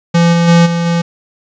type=tone with level steps; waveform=square; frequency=170 Hz; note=F3; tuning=46 cents flat; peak=-7 / -9 / -5 / -13 / -11 dBFS; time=0.14-1.02 s; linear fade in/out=10 ms; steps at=0.32 / 0.47 / 0.65 / 0.85 s; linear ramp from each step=20 ms; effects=resampled to 16000 Hz + 7-bit